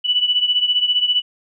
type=beating tone pair; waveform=sine; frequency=2960 / 2975 Hz; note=F#7 / F#7; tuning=0 / +9 cents; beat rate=15 Hz; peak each=-16 / -20 dBFS; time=0.04-1.22 s; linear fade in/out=20 ms; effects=none